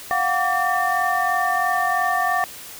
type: tone cluster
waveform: sine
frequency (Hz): 708 / 751 / 1153 / 1802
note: F5 / F#5 / D6 / A6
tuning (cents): +23 / +26 / -32 / +41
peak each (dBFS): -23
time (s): 0.11-2.44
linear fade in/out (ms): 0
effects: tanh soft clip ceiling -8 dBFS + white hiss -38 dBFS RMS until 2.79 s